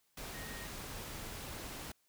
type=tone in noise; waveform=sine; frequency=1864.7 Hz; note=A#6; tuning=in tune; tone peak=-50 dBFS; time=0.34-0.66 s; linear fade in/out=5 ms; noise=pink; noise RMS=-45 dBFS; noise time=0.17-1.92 s; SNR=-8 dB; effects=white hiss -75 dBFS RMS until 2.08 s